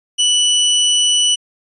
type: tone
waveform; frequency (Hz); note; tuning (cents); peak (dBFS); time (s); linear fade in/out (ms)
sawtooth; 2964; F#7; +2; -8; 0.18-1.36; 20
effects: resampled to 24000 Hz

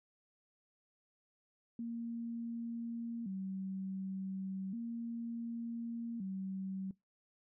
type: tone with vibrato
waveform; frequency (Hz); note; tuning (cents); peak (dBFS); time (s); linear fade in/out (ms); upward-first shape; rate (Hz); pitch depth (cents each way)
sine; 210.9; G#3; +27; -38; 1.79-6.91; 2; square; 0.34; 170
effects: noise-tail reverb RT60 0.2 s tail -22 dB re dry

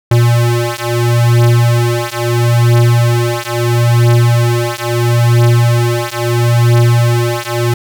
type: beating tone pair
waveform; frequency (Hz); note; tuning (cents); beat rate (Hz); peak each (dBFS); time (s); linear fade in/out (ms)
square; 118.4 / 119.15; A#2 / A#2; +27 / +38; 0.75; -12; 0.11-7.74; 5
effects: none

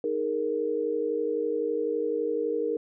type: chord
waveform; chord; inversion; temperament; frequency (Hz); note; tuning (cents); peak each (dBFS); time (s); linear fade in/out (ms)
sine; D# suspended fourth; none; just; 311.1 / 414.8 / 466.7; D#4 / G#4 / A#4; 0 / -2 / +2; -33 / -31 / -27; 0.04-2.77; 2
effects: none

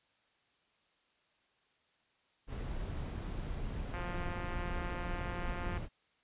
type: noise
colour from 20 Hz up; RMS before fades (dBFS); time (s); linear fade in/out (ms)
brown; -39; 2.47-5.89; 50
type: click train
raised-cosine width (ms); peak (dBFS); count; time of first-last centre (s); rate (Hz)
0.5; -28; 324; 3.94-5.775; 176
effects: white hiss -73 dBFS RMS until 6.23 s + resampled to 8000 Hz

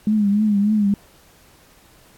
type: tone with vibrato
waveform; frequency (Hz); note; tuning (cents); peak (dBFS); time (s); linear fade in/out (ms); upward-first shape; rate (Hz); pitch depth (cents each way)
sine; 207.7; G#3; 0; -14; 0.07-0.94; 2; triangle; 3.4; 85
effects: pink hiss -52 dBFS RMS until 2.17 s + AAC 64 kbps

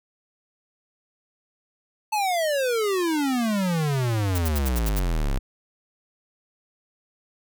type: exponential sweep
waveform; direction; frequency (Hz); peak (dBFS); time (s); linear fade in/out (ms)
square; down; 881 to 31.51; -22; 2.12-5.39; 10
type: noise bursts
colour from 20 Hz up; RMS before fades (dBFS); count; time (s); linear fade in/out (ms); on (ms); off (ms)
blue; -31; 7; 4.35-4.995; 5; 33; 69
effects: none

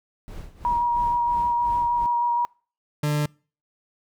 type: noise with tremolo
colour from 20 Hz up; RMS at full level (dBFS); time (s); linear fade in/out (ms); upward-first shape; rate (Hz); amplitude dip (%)
brown; -35; 0.28-2.06; 0; sine; 2.9; 80
type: tone with vibrato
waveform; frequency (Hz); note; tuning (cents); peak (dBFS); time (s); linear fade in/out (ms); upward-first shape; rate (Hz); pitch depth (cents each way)
sine; 954; A#5; +40; -19; 0.65-2.45; 0; square; 6.4; 10
type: tone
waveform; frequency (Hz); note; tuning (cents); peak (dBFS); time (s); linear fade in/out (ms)
40% pulse; 148.6; D3; +21; -20; 3.03-3.26; 5
effects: noise-tail reverb RT60 0.4 s tail -26 dB re dry

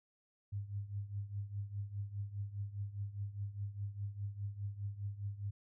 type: tone with tremolo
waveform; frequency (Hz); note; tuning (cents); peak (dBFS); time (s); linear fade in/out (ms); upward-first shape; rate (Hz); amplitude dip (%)
sine; 101.1; G#2; -46; -35; 0.52-5.51; 10; triangle; 4.9; 85
effects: none

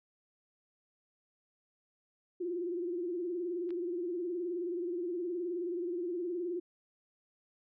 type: tone with vibrato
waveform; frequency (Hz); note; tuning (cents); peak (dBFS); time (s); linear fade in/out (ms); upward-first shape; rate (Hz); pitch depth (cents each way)
sine; 350.2; F4; +5; -33; 2.4-6.6; 10; sine; 19; 83
type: clicks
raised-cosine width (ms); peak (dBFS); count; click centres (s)
0.3; -47 / -38; 2; 3.692 / 3.706
effects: none

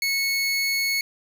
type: tone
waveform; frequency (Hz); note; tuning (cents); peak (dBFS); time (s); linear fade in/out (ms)
25% pulse; 2199; C#7; -14; -18; 0.02-1.01; 2
effects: none

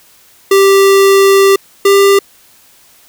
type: tone pair in turn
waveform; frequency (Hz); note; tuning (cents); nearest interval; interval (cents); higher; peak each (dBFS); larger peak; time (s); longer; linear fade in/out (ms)
square; 392 / 396.8; G4 / G4; 0 / +21; unison; 21; second; -5; neither; 0.51-1.56 / 1.85-2.19; first; 5
effects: white hiss -45 dBFS RMS until 3.08 s

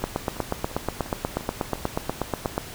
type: two click trains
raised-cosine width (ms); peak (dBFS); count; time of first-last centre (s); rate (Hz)
1; -9 / -24; 22 / 8; 0.04-2.579 / 0.02-2.451; 8.27 / 2.88
effects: pink hiss -39 dBFS RMS until 2.74 s

